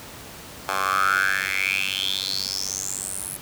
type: tone with high-pass filter sweep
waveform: 10% pulse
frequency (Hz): 96.2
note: G2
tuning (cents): -32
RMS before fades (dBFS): -25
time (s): 0.68-3.37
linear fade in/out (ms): 10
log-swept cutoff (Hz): 930 to 11000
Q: 8
effects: pink hiss -40 dBFS RMS until 3.41 s + high-pass 60 Hz 12 dB/octave